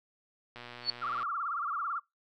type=click train; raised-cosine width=0.3 ms; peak=-29 dBFS; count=82; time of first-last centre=0.56-1.229 s; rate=121 Hz
type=tone with exponential growth; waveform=sine; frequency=4436 Hz; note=C#8; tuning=in tune; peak=-22 dBFS; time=0.81-0.9 s; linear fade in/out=2 ms; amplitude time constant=18 ms
type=tone with vibrato; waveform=sine; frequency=1257 Hz; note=D#6; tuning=17 cents sharp; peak=-31 dBFS; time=1.01-2 s; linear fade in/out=20 ms; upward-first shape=sine; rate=18 Hz; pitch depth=190 cents each way
effects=noise-tail reverb RT60 0.2 s tail -25 dB re dry

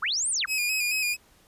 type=linear two-way sweep; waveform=sine; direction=up then down; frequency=987.8 to 9397 to 987.8 Hz; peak=-24 dBFS; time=0.02-0.46 s; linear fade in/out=10 ms; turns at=0.3 s
type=tone with vibrato; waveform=sawtooth; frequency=2489 Hz; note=D#7; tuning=in tune; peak=-21 dBFS; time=0.47-1.17 s; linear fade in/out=50 ms; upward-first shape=square; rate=4.5 Hz; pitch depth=42 cents each way
effects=pink hiss -59 dBFS RMS until 1.47 s + resampled to 32000 Hz

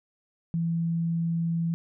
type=tone; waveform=sine; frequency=166.9 Hz; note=E3; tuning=22 cents sharp; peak=-24 dBFS; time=0.54-1.74 s; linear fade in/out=0 ms; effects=none

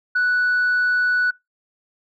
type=tone; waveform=sine; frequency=1480 Hz; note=F#6; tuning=in tune; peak=-14 dBFS; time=0.15-1.31 s; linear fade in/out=10 ms; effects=noise-tail reverb RT60 0.2 s tail -24 dB re dry + tanh soft clip ceiling -14 dBFS

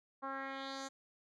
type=tone with low-pass filter sweep; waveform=10% pulse; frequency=270.2 Hz; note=C#4; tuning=44 cents flat; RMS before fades=-43 dBFS; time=0.22-0.89 s; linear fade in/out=20 ms; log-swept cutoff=1100 to 7200 Hz; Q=2.6; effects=none

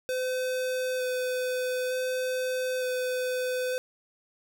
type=tone with vibrato; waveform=square; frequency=508 Hz; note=B4; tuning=49 cents sharp; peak=-28 dBFS; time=0.09-3.78 s; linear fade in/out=0 ms; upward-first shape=square; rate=0.55 Hz; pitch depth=9 cents each way; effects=none

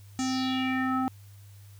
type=tone with low-pass filter sweep; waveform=square; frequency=260 Hz; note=C4; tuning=11 cents flat; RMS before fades=-28 dBFS; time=0.19-1.08 s; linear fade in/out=0 ms; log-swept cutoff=7200 to 1000 Hz; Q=4.2; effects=added 100 Hz sine -47 dBFS peak until 1.79 s + white hiss -60 dBFS RMS until 1.79 s

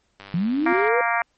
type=click train; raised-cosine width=0.3 ms; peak=-24 dBFS; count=68; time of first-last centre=0.2-0.879 s; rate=98.7 Hz
type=linear sweep; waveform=sine; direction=up; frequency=158.5 to 503 Hz; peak=-19 dBFS; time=0.34-1.01 s; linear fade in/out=2 ms
type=tone with exponential growth; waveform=sine; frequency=261.6 Hz; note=C4; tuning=in tune; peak=-23 dBFS; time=0.35-0.73 s; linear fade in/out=5 ms; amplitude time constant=81 ms
type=harmonic tone; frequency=233.1 Hz; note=A#3; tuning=in tune; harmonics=3 / 4 / 5 / 6 / 7 / 8 / 9 / 10; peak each=-25 / -26 / -27 / -28 / -28 / -29 / -30 / -30 dBFS; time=0.66-1.22 s; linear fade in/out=2 ms
effects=pink hiss -68 dBFS RMS until 1.37 s + MP3 32 kbps

